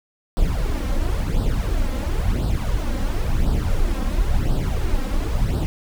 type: noise with flanger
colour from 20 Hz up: brown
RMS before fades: -20 dBFS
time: 0.37-5.66 s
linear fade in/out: 0 ms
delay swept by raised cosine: 0.22 to 3.82 ms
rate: 0.96 Hz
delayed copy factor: +0.7
effects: none